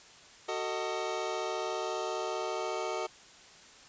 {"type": "chord", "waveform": "25% pulse", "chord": "D# diminished", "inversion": "first", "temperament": "just", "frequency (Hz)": [373.4, 448, 622.3], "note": ["F#4", "A4", "D#5"], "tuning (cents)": [16, 31, 0], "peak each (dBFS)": -33, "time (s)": [0.48, 3.07], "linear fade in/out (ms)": 10, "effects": ["white hiss -54 dBFS RMS until 3.88 s", "resampled to 16000 Hz"]}